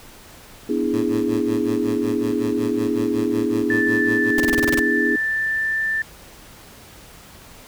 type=chord; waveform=sine; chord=E dominant seventh; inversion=second; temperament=equal; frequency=246.9 / 293.7 / 329.6 / 415.3 Hz; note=B3 / D4 / E4 / G#4; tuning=0 / 0 / 0 / 0 cents; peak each=-24 dBFS; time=0.69-5.16 s; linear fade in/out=5 ms
type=tone with tremolo; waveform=15% pulse; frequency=110 Hz; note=A2; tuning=in tune; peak=-20 dBFS; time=0.93-4.31 s; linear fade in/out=5 ms; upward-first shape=sine; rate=5.4 Hz; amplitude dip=90%
type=tone with pitch glide; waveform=sine; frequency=1760 to 1774.3 Hz; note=A6 to A6; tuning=0 to +14 cents; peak=-19 dBFS; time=3.7-6.02 s; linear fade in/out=2 ms; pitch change=+14 cents; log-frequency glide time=4.51-5.84 s
type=noise bursts; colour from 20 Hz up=pink; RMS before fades=-24 dBFS; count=9; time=4.38-4.794 s; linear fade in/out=2 ms; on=22 ms; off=27 ms
effects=pink hiss -44 dBFS RMS until 7.67 s